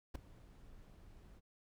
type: noise with ADSR envelope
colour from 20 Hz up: brown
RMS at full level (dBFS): -37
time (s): 0.14-1.41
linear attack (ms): 15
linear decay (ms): 5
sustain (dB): -21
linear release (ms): 37
effects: none